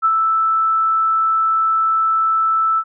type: tone with ADSR envelope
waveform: sine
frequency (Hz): 1318.5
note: E6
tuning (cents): 0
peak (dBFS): -10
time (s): 0.02-2.84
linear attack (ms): 31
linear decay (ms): 46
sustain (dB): -3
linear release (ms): 59
effects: none